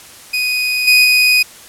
30% pulse tone with level steps, 2491 Hz, D#7, 1 cent sharp, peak -12 / -4 / -6 dBFS, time 0.33-1.43 s, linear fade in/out 10 ms, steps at 0.87 / 1.04 s, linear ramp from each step 10 ms, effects white hiss -38 dBFS RMS until 1.68 s + low-pass 12000 Hz 12 dB/octave

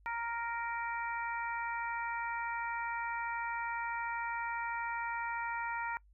harmonic tone, 466.2 Hz, A#4, in tune, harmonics 2 / 3 / 4 / 5, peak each -37 / -41 / -43 / -45 dBFS, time 0.06-5.97 s, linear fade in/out 0 ms, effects noise-tail reverb RT60 0.1 s tail -23 dB re dry + added 50 Hz sine -60 dBFS peak until 6.13 s

